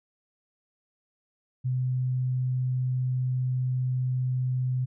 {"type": "tone", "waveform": "sine", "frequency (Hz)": 127.5, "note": "C3", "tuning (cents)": -44, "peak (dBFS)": -24, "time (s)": [1.64, 4.86], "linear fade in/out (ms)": 20, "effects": []}